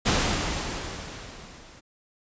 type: noise with level ramp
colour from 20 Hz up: pink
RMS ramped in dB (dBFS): -21 to -50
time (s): 0.05-1.81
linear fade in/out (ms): 20
effects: resampled to 16000 Hz